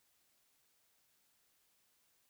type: silence
effects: white hiss -75 dBFS RMS until 2.29 s